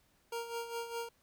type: tone with tremolo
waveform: 25% pulse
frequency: 466.2 Hz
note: A#4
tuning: in tune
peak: -32 dBFS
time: 0.32-1.09 s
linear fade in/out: 5 ms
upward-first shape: sine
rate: 4.9 Hz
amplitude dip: 65%
effects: pink hiss -71 dBFS RMS until 1.22 s

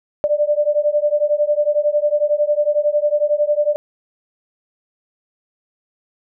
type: beating tone pair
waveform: sine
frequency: 587.3 / 598.3 Hz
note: D5 / D5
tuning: 0 / +32 cents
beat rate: 11 Hz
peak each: -17 dBFS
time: 0.24-3.76 s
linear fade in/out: 0 ms
effects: none

